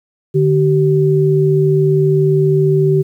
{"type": "tone pair together", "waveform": "sine", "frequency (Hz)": [149, 383.8], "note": ["D3", "G4"], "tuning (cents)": [25, -37], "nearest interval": "octave + major third", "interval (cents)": 1638, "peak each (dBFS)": -12, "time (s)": [0.34, 3.03], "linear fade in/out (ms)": 20, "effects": ["8-bit"]}